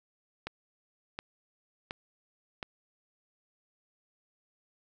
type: click train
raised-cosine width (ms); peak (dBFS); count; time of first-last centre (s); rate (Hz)
0.3; -20; 4; 0.47-2.628; 1.39
effects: none